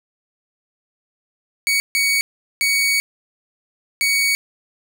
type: tone bursts at uneven times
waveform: sawtooth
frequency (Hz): 2242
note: C#7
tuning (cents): +19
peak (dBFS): -12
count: 4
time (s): 1.67-1.8 / 1.95-2.21 / 2.61-3 / 4.01-4.35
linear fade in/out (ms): 0
effects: none